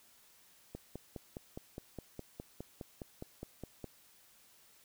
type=click train; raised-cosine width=2 ms; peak=-29 dBFS; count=16; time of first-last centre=0.75-3.843 s; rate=4.85 Hz; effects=white hiss -64 dBFS RMS until 4.84 s